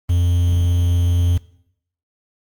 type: tone with quantisation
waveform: triangle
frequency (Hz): 87.31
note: F2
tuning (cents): 0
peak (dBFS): -11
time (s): 0.09-1.38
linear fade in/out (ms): 10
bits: 6
effects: noise-tail reverb RT60 0.7 s tail -20 dB re dry + Opus 32 kbps